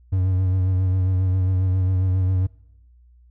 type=tone with vibrato; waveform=triangle; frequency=93.1 Hz; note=F#2; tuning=11 cents sharp; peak=-15 dBFS; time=0.12-2.47 s; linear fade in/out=10 ms; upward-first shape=sine; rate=7.4 Hz; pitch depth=33 cents each way; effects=noise-tail reverb RT60 0.9 s tail -25 dB re dry + added 60 Hz sine -49 dBFS peak until 3.3 s